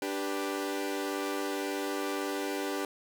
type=chord; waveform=sawtooth; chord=G major; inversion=second; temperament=equal; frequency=293.7 / 392 / 493.9 Hz; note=D4 / G4 / B4; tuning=0 / 0 / 0 cents; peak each=-31 / -31 / -35 dBFS; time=0.02-2.85 s; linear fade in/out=2 ms; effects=none